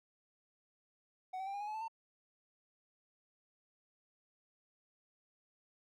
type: tone with pitch steps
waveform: triangle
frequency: 746 / 766.5 / 787.6 / 809.3 / 831.6 / 854.5 / 878 / 902.1 Hz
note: F#5 / G5 / G5 / G#5 / G#5 / G#5 / A5 / A5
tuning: +14 / -39 / +8 / -45 / +2 / +49 / -4 / +43 cents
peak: -37 dBFS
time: 1.33-1.882 s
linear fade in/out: 10 ms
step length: 69 ms
effects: none